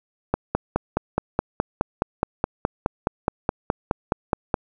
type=click train; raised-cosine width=1 ms; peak=-5 dBFS; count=21; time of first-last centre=0.34-4.542 s; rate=4.76 Hz; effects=none